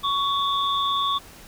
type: tone cluster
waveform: sine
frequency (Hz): 1118 / 3419 / 3609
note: C#6 / G#7 / A7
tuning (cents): +14 / +50 / +43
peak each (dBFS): -22 / -28 / -29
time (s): 0.03-1.19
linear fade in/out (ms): 20
effects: pink hiss -46 dBFS RMS until 1.47 s